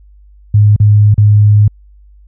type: tone with dropouts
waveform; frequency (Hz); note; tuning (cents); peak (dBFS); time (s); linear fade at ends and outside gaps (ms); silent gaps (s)
sine; 104.5; G#2; +11; -3; 0.54-1.68; 5; 0.763-0.8 / 1.143-1.179
effects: added 50 Hz sine -38 dBFS peak until 2.27 s